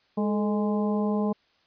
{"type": "harmonic tone with a mistuned harmonic", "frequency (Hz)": 207.2, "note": "G#3", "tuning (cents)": -4, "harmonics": [1, 2, 3, 4, 5], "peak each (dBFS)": [-24, -30, -34, -36, -38], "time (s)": [0.17, 1.33], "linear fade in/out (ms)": 10, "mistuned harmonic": 2, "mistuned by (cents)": 74, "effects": ["white hiss -65 dBFS RMS until 1.66 s", "resampled to 11025 Hz"]}